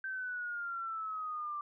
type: exponential sweep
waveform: sine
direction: down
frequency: 1560 to 1174.7 Hz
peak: -36 dBFS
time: 0.04-1.61 s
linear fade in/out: 2 ms
effects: none